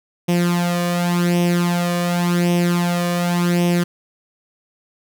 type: tone with flanger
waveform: sawtooth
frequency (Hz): 174.61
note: F3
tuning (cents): 0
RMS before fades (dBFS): -18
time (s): 0.28-3.84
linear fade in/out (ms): 10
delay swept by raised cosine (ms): 0.34 to 1.74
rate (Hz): 0.89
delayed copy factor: +0.7
effects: none